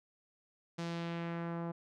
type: tone with low-pass filter sweep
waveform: sawtooth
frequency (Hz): 169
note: E3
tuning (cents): +43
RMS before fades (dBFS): -39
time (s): 0.78-1.72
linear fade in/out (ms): 10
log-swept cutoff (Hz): 6000 to 960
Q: 1.2
effects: none